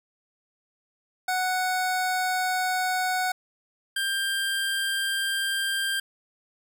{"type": "tone pair in turn", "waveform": "25% pulse", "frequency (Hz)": [740, 1587.6], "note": ["F#5", "G6"], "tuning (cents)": [0, 22], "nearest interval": "octave + minor second", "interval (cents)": 1322, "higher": "second", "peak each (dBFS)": [-20, -21], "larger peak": "first", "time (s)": [[1.28, 3.32], [3.96, 6]], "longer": "neither", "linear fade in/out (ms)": 5, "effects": []}